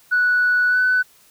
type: tone with pitch glide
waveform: sine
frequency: 1476 to 1500.9 Hz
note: F#6 to F#6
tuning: -5 to +24 cents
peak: -13 dBFS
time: 0.11-1.03 s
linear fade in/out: 20 ms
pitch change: +29 cents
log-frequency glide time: 0.69-0.78 s
effects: tanh soft clip ceiling -10 dBFS + white hiss -53 dBFS RMS until 1.3 s